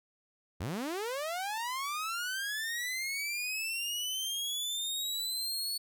sawtooth linear sweep, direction up, 71.4 to 4435 Hz, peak -30 dBFS, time 0.6-5.78 s, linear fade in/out 10 ms, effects none

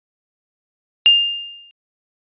sine tone with exponential decay, 2808 Hz, F7, 9 cents sharp, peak -5 dBFS, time 1.06-1.71 s, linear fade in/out 0 ms, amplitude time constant 140 ms, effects resampled to 8000 Hz

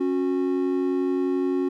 triangle tone pair together, 273.8 / 365.2 Hz, C#4 / F#4, -21 / -23 cents, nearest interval perfect fourth, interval 498 cents, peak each -22 dBFS, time 0-1.69 s, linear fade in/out 10 ms, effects none

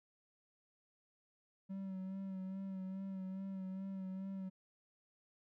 triangle tone with vibrato, 190.9 Hz, G3, 46 cents flat, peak -39 dBFS, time 1.69-4.5 s, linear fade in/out 20 ms, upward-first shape sine, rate 2.4 Hz, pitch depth 32 cents each way, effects none

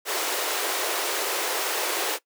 pink high-pass noise, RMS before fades -27 dBFS, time 0.05-2.19 s, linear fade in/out 50 ms, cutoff 350 Hz, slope 48 dB/octave, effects noise-tail reverb RT60 0.1 s tail -19 dB re dry

